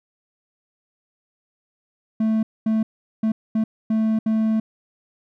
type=tone bursts at uneven times; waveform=triangle; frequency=220 Hz; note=A3; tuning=in tune; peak=-15 dBFS; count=6; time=2.2-2.43 / 2.66-2.83 / 3.23-3.32 / 3.55-3.64 / 3.9-4.19 / 4.26-4.6 s; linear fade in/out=5 ms; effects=none